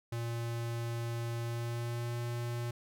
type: tone with pitch glide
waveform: square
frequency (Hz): 117.1 to 119.22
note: A#2 to A#2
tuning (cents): +8 to +39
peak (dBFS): -35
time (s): 0.12-2.71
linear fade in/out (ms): 5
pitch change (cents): +31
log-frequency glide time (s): 1.42-2.18
effects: none